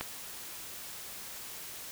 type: click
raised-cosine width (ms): 0.3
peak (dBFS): -17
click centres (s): 0.01
effects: white hiss -44 dBFS RMS until 1.91 s